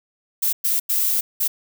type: noise bursts at uneven times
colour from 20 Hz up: violet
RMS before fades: -20 dBFS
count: 4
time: 0.42-0.53 / 0.64-0.8 / 0.89-1.21 / 1.4-1.48 s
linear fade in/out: 10 ms
effects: none